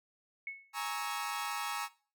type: tone with exponential decay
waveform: sine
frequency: 2200 Hz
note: C#7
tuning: 14 cents flat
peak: -35 dBFS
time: 0.47-0.76 s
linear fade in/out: 2 ms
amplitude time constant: 62 ms
type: chord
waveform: sawtooth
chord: A# half-diminished seventh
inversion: third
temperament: equal with one note detuned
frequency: 830.6 / 932.3 / 1108.7 / 1298.9 Hz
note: G#5 / A#5 / C#6 / E6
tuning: 0 / 0 / 0 / -26 cents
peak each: -37 dBFS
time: 0.73-1.89 s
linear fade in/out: 50 ms
effects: noise-tail reverb RT60 0.4 s tail -19 dB re dry